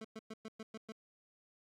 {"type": "tone bursts", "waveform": "25% pulse", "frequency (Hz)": 220, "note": "A3", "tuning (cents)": 0, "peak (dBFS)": -40, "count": 7, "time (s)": [0.01, 0.922], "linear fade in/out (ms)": 5, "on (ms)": 36, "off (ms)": 110, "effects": ["low-pass 7000 Hz 12 dB/octave", "12-bit"]}